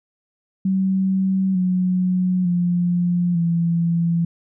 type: tone with pitch steps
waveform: sine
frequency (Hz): 190.5 / 182.95 / 175.7 / 168.74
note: G3 / F#3 / F3 / E3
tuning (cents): -49 / -19 / +11 / +41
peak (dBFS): -16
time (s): 0.65-4.25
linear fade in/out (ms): 5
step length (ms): 900
effects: none